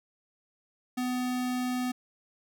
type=tone; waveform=square; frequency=250.5 Hz; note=B3; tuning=25 cents sharp; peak=-29 dBFS; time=0.97-1.92 s; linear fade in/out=10 ms; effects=none